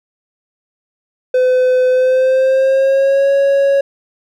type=tone with pitch glide; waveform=triangle; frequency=508 to 554 Hz; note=B4 to C#5; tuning=+49 to -1 cents; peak=-7 dBFS; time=1.34-3.81 s; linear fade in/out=5 ms; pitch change=+150 cents; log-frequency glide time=1.89-3.31 s; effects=none